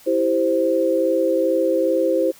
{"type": "chord", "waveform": "sine", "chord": "C major", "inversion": "first", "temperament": "equal", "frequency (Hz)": [329.6, 392, 523.3], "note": ["E4", "G4", "C5"], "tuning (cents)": [0, 0, 0], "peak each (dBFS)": [-21, -23, -18], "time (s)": [0.06, 2.32], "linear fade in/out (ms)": 20, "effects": ["white hiss -48 dBFS RMS until 2.39 s"]}